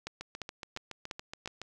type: two click trains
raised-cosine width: 0.2 ms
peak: -23 / -20 dBFS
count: 11 / 5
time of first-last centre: 0.21-1.616 / 0.07-1.459 s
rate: 7.11 / 2.88 Hz
effects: none